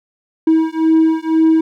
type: beating tone pair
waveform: triangle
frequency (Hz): 320 / 322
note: D#4 / E4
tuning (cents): +49 / -41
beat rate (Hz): 2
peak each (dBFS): -11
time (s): 0.47-1.61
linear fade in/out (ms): 5
effects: tanh soft clip ceiling -1 dBFS